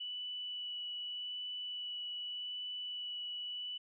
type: tone with vibrato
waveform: sine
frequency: 2960 Hz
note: F#7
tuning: in tune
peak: -39 dBFS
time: 0-3.78 s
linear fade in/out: 10 ms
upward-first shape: sine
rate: 0.84 Hz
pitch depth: 9 cents each way
effects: none